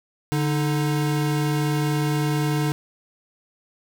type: tone pair together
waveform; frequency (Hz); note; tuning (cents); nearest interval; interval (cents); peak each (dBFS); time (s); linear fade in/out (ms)
square; 146.44 / 310.3; D3 / D#4; -5 / -5; octave + minor second; 1300; -22 / -27; 0.32-2.72; 0
effects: none